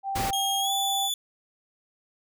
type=tone; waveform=sine; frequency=784 Hz; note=G5; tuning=in tune; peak=-27 dBFS; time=0.03-1.1 s; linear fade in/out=50 ms
type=noise; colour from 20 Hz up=pink; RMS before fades=-30 dBFS; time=0.15-0.31 s; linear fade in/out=10 ms
type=tone with pitch glide; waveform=sawtooth; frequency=3252 to 3465 Hz; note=G#7 to A7; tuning=-37 to -27 cents; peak=-23 dBFS; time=0.33-1.14 s; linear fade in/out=2 ms; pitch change=+110 cents; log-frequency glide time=0.6-0.72 s
effects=none